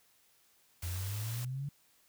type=noise; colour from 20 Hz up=white; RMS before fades=-45 dBFS; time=0.82-1.45 s; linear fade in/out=5 ms
type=exponential sweep; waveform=sine; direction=up; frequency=84.4 to 145.1 Hz; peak=-35 dBFS; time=0.83-1.69 s; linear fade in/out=5 ms
effects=white hiss -68 dBFS RMS until 2.08 s